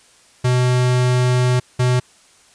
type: tone bursts at uneven times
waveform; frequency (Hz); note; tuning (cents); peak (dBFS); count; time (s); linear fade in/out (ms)
square; 125.3; B2; +25; -14; 2; 0.44-1.6 / 1.79-2; 10
effects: white hiss -51 dBFS RMS until 2.54 s + resampled to 22050 Hz